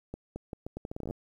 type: accelerating click train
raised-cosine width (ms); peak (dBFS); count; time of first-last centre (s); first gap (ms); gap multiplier
2; -24; 15; 0.14-1.109; 220; 0.78
effects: 10-bit